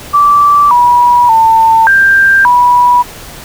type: tone with pitch steps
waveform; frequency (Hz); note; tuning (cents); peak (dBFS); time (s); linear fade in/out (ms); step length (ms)
sine; 1163 / 969 / 898 / 1585 / 977; D6 / B5 / A5 / G6 / B5; -17 / -33 / +35 / +19 / -19; -3; 0.13-3.03; 20; 580
effects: pink hiss -29 dBFS RMS until 3.44 s